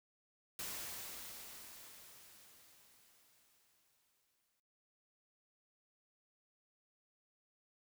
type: noise with exponential decay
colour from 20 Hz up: white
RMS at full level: -43 dBFS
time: 0.59-4.6 s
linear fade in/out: 2 ms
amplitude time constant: 870 ms
effects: noise-tail reverb RT60 0.4 s tail -20 dB re dry